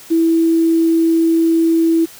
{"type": "tone with quantisation", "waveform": "sine", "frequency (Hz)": 328.8, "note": "E4", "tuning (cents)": -4, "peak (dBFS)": -10, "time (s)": [0.1, 2.06], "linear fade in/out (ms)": 20, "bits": 6, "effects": ["white hiss -39 dBFS RMS until 2.19 s"]}